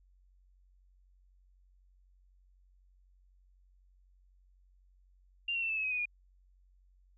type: tone with pitch steps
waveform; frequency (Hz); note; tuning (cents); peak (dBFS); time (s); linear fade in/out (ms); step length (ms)
sine; 2785 / 2732 / 2681 / 2630 / 2581 / 2532 / 2484 / 2437; F7 / F7 / E7 / E7 / E7 / D#7 / D#7 / D#7; -5 / -39 / +29 / -5 / -37 / +30 / -3 / -37; -31; 5.48-6.056; 5; 72
effects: added 46 Hz sine -62 dBFS peak until 7.17 s